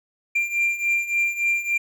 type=beating tone pair; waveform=triangle; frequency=2377 / 2380.5 Hz; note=D7 / D7; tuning=+20 / +23 cents; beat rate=3.5 Hz; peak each=-24 / -20 dBFS; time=0.35-1.78 s; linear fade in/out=10 ms; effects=none